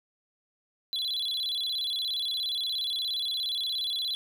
triangle tone with vibrato, 3687 Hz, A#7, 20 cents flat, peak -27 dBFS, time 0.93-4.15 s, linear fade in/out 0 ms, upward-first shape square, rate 17 Hz, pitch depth 150 cents each way, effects none

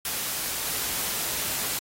white noise, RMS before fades -29 dBFS, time 0.05-1.79 s, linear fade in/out 2 ms, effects AAC 48 kbps

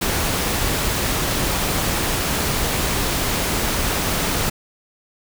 pink noise, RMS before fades -21 dBFS, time 0.01-4.5 s, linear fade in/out 10 ms, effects none

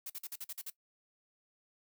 blue noise bursts, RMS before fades -42 dBFS, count 8, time 0.06-0.701 s, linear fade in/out 5 ms, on 39 ms, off 47 ms, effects noise-tail reverb RT60 0.1 s tail -18 dB re dry

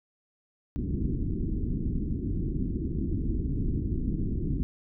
pink low-pass noise, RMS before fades -29 dBFS, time 0.76-4.63 s, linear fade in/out 0 ms, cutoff 350 Hz, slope 48 dB/octave, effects none

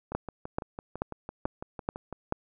two click trains, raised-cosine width 1 ms, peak -23 / -14 dBFS, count 13 / 6, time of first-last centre 0.12-2.127 / 0.15-2.324 s, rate 5.98 / 2.3 Hz, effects none

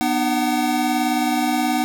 square tone cluster, 244.7 / 303.2 / 753 Hz, B3 / D#4 / F#5, -16 / -45 / +30 cents, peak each -23 dBFS, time 0.01-1.84 s, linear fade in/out 0 ms, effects none

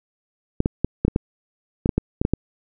clicks, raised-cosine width 3 ms, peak -5 dBFS, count 12, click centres 0.604 / 0.659 / 0.846 / 1.05 / 1.081 / 1.161 / 1.859 / 1.892 / 1.98 / 2.215 / 2.251 / 2.336 s, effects none

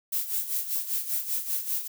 violet noise with tremolo, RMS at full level -27 dBFS, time 0.12-1.88 s, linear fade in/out 10 ms, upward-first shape sine, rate 5.1 Hz, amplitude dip 70%, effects none

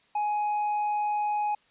triangle tone, 836 Hz, G#5, 11 cents sharp, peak -23 dBFS, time 0.15-1.55 s, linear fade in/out 5 ms, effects white hiss -64 dBFS RMS until 1.7 s + resampled to 8000 Hz

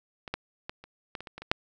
clicks, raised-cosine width 0.3 ms, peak -23 / -14 / -19 / -30 / -19 / -24 / -25 / -25 / -25 / -6 dBFS, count 10, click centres 0.278 / 0.34 / 0.695 / 0.84 / 1.152 / 1.206 / 1.272 / 1.38 / 1.42 / 1.515 s, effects none

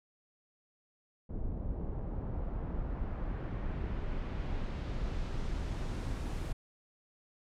brown noise with low-pass filter sweep, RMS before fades -36 dBFS, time 1.29-6.53 s, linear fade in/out 10 ms, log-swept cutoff 520 to 12000 Hz, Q 0.81, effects none

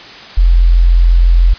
sine tone, 43.09 Hz, F1, 22 cents flat, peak -4 dBFS, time 0.37-1.54 s, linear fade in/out 10 ms, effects white hiss -32 dBFS RMS until 1.58 s + resampled to 11025 Hz

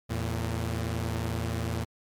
sawtooth tone pair together, 82.8 / 113.68 Hz, E2 / A#2, +8 / -43 cents, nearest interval perfect fourth, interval 549 cents, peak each -28 / -27 dBFS, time 0.09-1.85 s, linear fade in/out 20 ms, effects MP3 96 kbps

